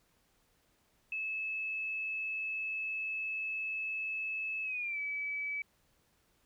sine tone with pitch glide, 2603 to 2292 Hz, E7 to D7, -22 to -43 cents, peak -34 dBFS, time 1.12-5.62 s, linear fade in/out 2 ms, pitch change -221 cents, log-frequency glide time 4.63-4.99 s, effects pink hiss -72 dBFS RMS until 6.45 s

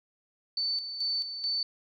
sine tone with tremolo, 4519 Hz, C#8, 33 cents sharp, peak -27 dBFS, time 0.57-1.63 s, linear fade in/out 2 ms, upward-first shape square, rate 2.3 Hz, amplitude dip 60%, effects none

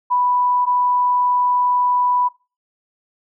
sine tone pair in turn, 987.8 / 987.8 Hz, B5 / B5, 0 / 0 cents, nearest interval unison, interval 0 cents, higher neither, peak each -14 dBFS, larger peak neither, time 0.1-0.66 / 0.66-2.29 s, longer second, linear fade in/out 20 ms, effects noise-tail reverb RT60 0.3 s tail -21 dB re dry

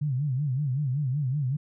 sine tone with vibrato, 137.4 Hz, C#3, 15 cents flat, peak -24 dBFS, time 0.01-1.57 s, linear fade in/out 10 ms, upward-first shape sine, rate 5.3 Hz, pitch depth 170 cents each way, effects none

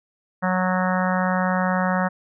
harmonic tone, 184.2 Hz, F#3, 7 cents flat, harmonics 1 / 3 / 4 / 5 / 6 / 7 / 8 / 9 / 10, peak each -22 / -27 / -28 / -29 / -30 / -30 / -31 / -32 / -32 dBFS, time 0.42-2.09 s, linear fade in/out 20 ms, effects none

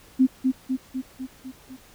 sine tone with echo, 260 Hz, C4, 11 cents flat, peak -13 dBFS, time 0.19-0.27 s, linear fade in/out 20 ms, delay 250 ms, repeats 6, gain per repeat -4 dB, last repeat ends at 1.77 s, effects pink hiss -52 dBFS RMS until 1.94 s

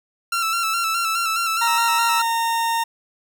sawtooth tone with vibrato, 1343 Hz, E6, 32 cents sharp, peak -16 dBFS, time 0.32-2.22 s, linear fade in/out 5 ms, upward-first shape square, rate 4.8 Hz, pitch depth 36 cents each way
40% pulse tone with pitch glide, 932.3 to 918.9 Hz, A#5 to A#5, 0 to -25 cents, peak -18 dBFS, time 1.61-2.84 s, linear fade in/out 10 ms, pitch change -25 cents, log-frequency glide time 2.13-2.26 s
effects none

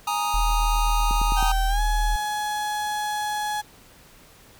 square chord, Ab suspended second, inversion none, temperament equal, 830.6 / 932.3 / 1244.5 Hz, Ab5 / Bb5 / Eb6, 0 / 0 / 0 cents, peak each -28 dBFS, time 0.07-1.52 s, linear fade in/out 5 ms
sine tone, 40.11 Hz, E1, 47 cents flat, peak -20 dBFS, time 0.34-2.16 s, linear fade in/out 0 ms
click train, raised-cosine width 3 ms, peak -20 dBFS, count 4, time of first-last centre 1.11-1.427 s, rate 9.47 Hz
35% pulse tone with pitch glide, 776 to 841.4 Hz, G5 to G#5, -18 to +22 cents, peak -23 dBFS, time 1.36-3.62 s, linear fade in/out 20 ms, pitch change +140 cents, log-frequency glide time 1.68-1.81 s
effects pink hiss -51 dBFS RMS until 4.59 s

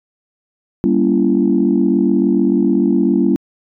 sine chord, G diminished seventh, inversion none, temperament just, 196 / 235.2 / 282.2 / 338.7 Hz, G3 / Bb3 / Db4 / Fb4, 0 / +16 / +31 / +47 cents, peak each -16 dBFS, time 0.84-3.36 s, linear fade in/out 0 ms, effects tanh soft clip ceiling -2 dBFS

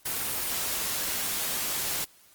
white noise, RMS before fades -30 dBFS, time 0.05-2.05 s, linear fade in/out 10 ms, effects white hiss -58 dBFS RMS until 2.34 s + Opus 24 kbps

